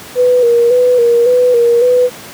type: tone with vibrato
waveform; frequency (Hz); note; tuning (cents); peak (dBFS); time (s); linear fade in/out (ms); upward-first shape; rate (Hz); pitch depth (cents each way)
sine; 484.5; B4; -33; -6; 0.15-2.1; 50; square; 1.8; 44
effects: pink hiss -31 dBFS RMS until 2.33 s + high-pass 150 Hz 12 dB/octave